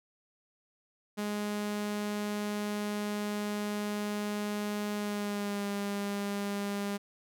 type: tone with pitch glide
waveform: sawtooth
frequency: 207.7 to 201.8 Hz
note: G#3 to G#3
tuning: 0 to -49 cents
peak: -28 dBFS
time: 1.17-6.98 s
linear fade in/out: 20 ms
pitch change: -49 cents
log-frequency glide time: 4.95-5.67 s
effects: none